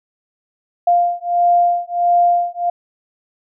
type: beating tone pair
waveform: sine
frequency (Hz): 698.5 / 700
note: F5 / F5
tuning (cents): 0 / +4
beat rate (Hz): 1.5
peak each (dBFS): -15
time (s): 0.87-2.7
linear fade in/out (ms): 5
effects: none